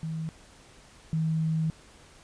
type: tone pair in turn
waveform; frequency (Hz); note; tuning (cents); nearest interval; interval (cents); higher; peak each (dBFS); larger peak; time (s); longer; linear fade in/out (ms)
sine; 160.2 / 159.6; E3 / D#3; -49 / +44; unison; 7; first; -30 / -24; second; 0.03-0.29 / 1.13-1.7; second; 0
effects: pink hiss -54 dBFS RMS until 2.23 s + resampled to 22050 Hz